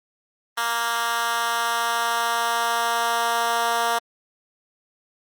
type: tone with high-pass filter sweep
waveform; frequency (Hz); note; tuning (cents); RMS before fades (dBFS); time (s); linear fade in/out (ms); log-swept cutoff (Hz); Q
10% pulse; 233.1; A#3; 0; -23; 0.57-3.99; 10; 1200 to 710; 1.2
effects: Opus 32 kbps